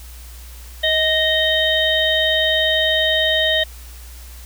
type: harmonic tone with a mistuned harmonic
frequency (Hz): 620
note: D#5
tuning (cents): -6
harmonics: 1 / 3 / 5 / 6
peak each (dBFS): -20 / -20 / -20 / -20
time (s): 0.83-3.64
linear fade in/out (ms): 10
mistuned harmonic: 1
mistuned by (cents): +31
effects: added 60 Hz sine -35 dBFS peak until 4.45 s + white hiss -43 dBFS RMS until 4.45 s